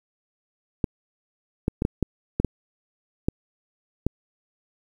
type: clicks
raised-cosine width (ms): 3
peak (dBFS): -8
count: 9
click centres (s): 0.842 / 1.681 / 1.821 / 1.851 / 2.027 / 2.4 / 2.447 / 3.285 / 4.066
effects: 8-bit